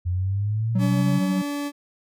sine exponential sweep, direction up, 87.31 to 140 Hz, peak -21 dBFS, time 0.05-1.2 s, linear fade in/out 20 ms
triangle tone with tremolo, 187.4 Hz, F#3, 22 cents sharp, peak -17 dBFS, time 0.75-1.42 s, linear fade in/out 5 ms, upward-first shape triangle, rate 13 Hz, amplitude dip 40%
40% pulse tone with pitch glide, 284.9 to 287.7 Hz, C#4 to D4, +48 to -36 cents, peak -25 dBFS, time 0.78-1.72 s, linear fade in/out 50 ms, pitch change +16 cents, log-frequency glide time 1.24-1.44 s
effects none

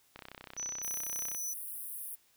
click train, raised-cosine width 0.3 ms, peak -29 dBFS, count 39, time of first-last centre 0.16-1.347 s, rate 32 Hz
sine tone with tremolo, 5970 Hz, F#8, 15 cents sharp, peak -35 dBFS, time 0.57-1.54 s, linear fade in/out 10 ms, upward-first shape sine, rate 3.6 Hz, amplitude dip 30%
pink high-pass noise, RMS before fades -42 dBFS, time 0.82-2.16 s, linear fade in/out 20 ms, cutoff 9300 Hz, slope 96 dB/octave
effects white hiss -68 dBFS RMS until 2.36 s

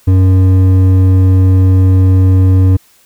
sine tone with hard clipping, 93.6 Hz, F#2, 20 cents sharp, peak -6 dBFS, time 0.07-2.77 s, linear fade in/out 10 ms, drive 8 dB, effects white hiss -48 dBFS RMS until 3.05 s

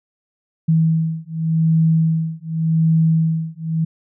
sine beating tone pair, 161.1 / 161.97 Hz, E3 / E3, -39 / -30 cents, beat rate 0.87 Hz, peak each -17 dBFS, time 0.68-3.85 s, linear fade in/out 10 ms, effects none

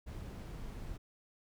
brown noise, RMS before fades -44 dBFS, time 0.06-0.98 s, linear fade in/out 20 ms, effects none

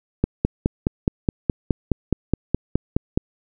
click train, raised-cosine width 3 ms, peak -4 dBFS, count 15, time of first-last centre 0.24-3.175 s, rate 4.77 Hz, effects none

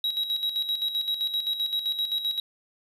triangle tone with tremolo, 3850 Hz, B7, 45 cents flat, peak -22 dBFS, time 0.04-2.4 s, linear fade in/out 2 ms, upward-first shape square, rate 7.7 Hz, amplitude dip 60%, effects resampled to 32000 Hz

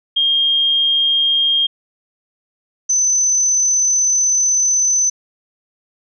sine tone pair in turn, 3223 / 6084 Hz, G7 / F#8, +47 / +47 cents, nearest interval major seventh, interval 1100 cents, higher second, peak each -12 dBFS, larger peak neither, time 0.16-1.67 / 2.89-5.1 s, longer second, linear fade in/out 10 ms, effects none

